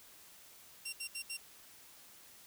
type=tone bursts; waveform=15% pulse; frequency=2751 Hz; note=F7; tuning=27 cents flat; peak=-32 dBFS; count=4; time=0.85-1.372 s; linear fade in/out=10 ms; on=78 ms; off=70 ms; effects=white hiss -58 dBFS RMS until 2.46 s